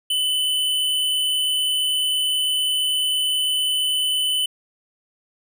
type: tone with amplitude modulation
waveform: square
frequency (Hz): 3011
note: F#7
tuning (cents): +30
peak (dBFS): -18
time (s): 0.1-4.46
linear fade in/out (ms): 5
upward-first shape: sine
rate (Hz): 149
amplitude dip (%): 30
effects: none

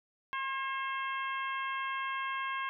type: harmonic tone with a mistuned harmonic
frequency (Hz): 535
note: C5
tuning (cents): +38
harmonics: 2 / 3 / 4 / 5 / 6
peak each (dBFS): -35 / -39 / -42 / -44 / -47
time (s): 0.33-2.69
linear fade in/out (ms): 0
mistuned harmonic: 3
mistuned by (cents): +18
effects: none

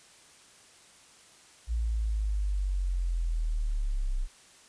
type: linear sweep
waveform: sine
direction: down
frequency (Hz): 57.9 to 31.13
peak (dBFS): -26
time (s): 1.67-4.28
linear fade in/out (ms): 50
effects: white hiss -56 dBFS RMS until 4.68 s + resampled to 22050 Hz

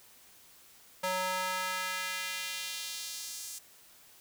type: tone with high-pass filter sweep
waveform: square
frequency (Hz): 185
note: F#3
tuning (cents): 0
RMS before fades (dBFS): -36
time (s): 1.03-3.59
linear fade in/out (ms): 10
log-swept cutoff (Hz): 670 to 7100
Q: 1.2
effects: white hiss -58 dBFS RMS until 4.2 s

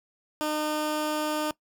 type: tone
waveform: 15% pulse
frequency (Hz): 304.5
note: D#4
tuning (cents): -37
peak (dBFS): -20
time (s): 0.41-1.51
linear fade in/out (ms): 0
effects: noise-tail reverb RT60 0.1 s tail -20 dB re dry

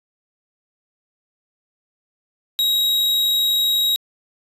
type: tone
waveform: 45% pulse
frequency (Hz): 3816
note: A#7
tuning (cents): +40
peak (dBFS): -16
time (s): 2.59-3.96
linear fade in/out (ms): 0
effects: resampled to 32000 Hz

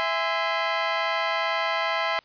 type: chord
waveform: 20% pulse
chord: E augmented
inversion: none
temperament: just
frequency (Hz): 659.3 / 824.1 / 1030.1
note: E5 / G#5 / B#5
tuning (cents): 0 / -14 / -27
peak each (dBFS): -22 / -25 / -22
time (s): 0-2.19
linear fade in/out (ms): 0
effects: white hiss -58 dBFS RMS until 2.24 s + resampled to 11025 Hz

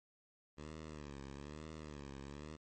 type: tone with vibrato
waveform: 10% pulse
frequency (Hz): 73.4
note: D2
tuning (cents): 0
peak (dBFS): -39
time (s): 0.57-2.57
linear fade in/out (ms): 20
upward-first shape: sine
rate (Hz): 1.1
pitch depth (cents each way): 120
effects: MP3 32 kbps

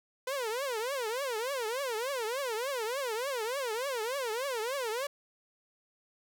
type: tone with vibrato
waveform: sawtooth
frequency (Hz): 493.9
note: B4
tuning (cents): 0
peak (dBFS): -28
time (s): 0.27-5.07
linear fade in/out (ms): 5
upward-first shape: triangle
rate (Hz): 3.4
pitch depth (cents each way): 280
effects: none

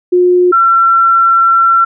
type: tone pair in turn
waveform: sine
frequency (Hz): 358.8 / 1354.6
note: F4 / E6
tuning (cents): +47 / +47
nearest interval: octave + major seventh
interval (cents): 2300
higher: second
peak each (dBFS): -5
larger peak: neither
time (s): 0.12-0.52 / 0.52-1.85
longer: second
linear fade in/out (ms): 10
effects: none

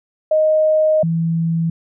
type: tone pair in turn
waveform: sine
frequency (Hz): 622.3 / 165.15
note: D#5 / E3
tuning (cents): 0 / +4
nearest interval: octave + major seventh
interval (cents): 2296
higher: first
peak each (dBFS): -11 / -15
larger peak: first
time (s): 0.31-1.03 / 1.03-1.7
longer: first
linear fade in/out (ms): 5
effects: none

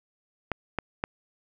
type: clicks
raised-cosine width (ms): 0.5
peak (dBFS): -12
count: 3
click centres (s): 0.517 / 0.787 / 1.039
effects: none

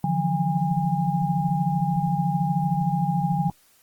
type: tone cluster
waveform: sine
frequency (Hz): 146.9 / 165.9 / 179.3 / 813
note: D3 / E3 / F3 / G#5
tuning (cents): +1 / +11 / +46 / -37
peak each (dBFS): -26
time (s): 0.04-3.5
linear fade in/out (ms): 2
effects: white hiss -59 dBFS RMS until 3.82 s + Opus 24 kbps

